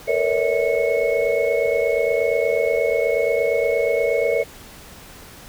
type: tone cluster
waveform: sine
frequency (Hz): 452 / 480.4 / 561 / 642 / 2196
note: A4 / B4 / C#5 / E5 / C#7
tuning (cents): +47 / -48 / +21 / -46 / -17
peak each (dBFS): -22 / -23 / -22 / -24 / -27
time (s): 0.07-4.44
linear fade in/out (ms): 20
effects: pink hiss -42 dBFS RMS until 5.48 s